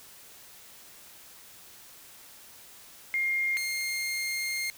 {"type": "tone pair in turn", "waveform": ["sine", "sawtooth"], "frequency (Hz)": [2124, 2124], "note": ["C7", "C7"], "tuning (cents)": [25, 25], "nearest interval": "unison", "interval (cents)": 0, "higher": "neither", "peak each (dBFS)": [-25, -26], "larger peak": "first", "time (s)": [[3.14, 3.57], [3.57, 4.7]], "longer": "second", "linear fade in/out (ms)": 0, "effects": ["white hiss -51 dBFS RMS until 4.77 s"]}